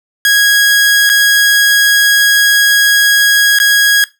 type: tone with dropouts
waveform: sawtooth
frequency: 1651 Hz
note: G#6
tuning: 11 cents flat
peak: -3 dBFS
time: 0.25-4.04 s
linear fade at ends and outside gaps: 1 ms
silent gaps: 1.093-1.098 / 3.587-3.6 s
effects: noise-tail reverb RT60 0.2 s tail -17 dB re dry